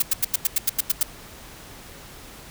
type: noise bursts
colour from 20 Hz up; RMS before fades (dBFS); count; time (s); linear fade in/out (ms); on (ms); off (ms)
blue; -19; 10; 0-1.031; 5; 23; 89
effects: pink hiss -43 dBFS RMS until 2.5 s